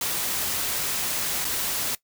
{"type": "noise with dropouts", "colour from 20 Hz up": "white", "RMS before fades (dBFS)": -27, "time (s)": [0.01, 1.95], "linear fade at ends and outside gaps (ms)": 2, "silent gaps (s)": [1.446, 1.45], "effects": ["noise-tail reverb RT60 0.1 s tail -19 dB re dry"]}